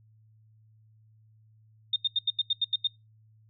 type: tone bursts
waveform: sine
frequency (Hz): 3658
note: A#7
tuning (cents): -33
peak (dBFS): -22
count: 9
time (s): 1.93-2.873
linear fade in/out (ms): 5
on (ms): 31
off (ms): 83
effects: noise-tail reverb RT60 0.2 s tail -19 dB re dry + added 109 Hz sine -57 dBFS peak until 3.49 s